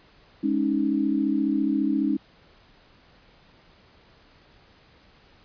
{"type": "chord", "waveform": "sine", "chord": "Ab suspended fourth", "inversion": "none", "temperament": "just", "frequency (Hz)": [207.7, 276.9, 311.5], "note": ["Ab3", "Db4", "Eb4"], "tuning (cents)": [0, -2, 2], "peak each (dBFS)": [-27, -24, -25], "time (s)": [0.43, 2.17], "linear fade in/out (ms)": 10, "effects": ["pink hiss -56 dBFS RMS until 5.44 s", "resampled to 11025 Hz"]}